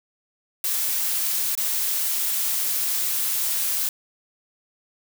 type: noise with dropouts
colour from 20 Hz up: blue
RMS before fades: -24 dBFS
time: 0.64-3.89 s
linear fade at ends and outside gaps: 2 ms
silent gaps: 1.552-1.575 s
effects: none